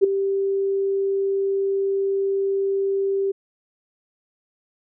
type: tone with ADSR envelope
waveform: sine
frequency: 392 Hz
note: G4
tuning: in tune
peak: -8 dBFS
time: 0.01-3.32 s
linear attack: 30 ms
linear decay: 9 ms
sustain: -11 dB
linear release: 12 ms
effects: none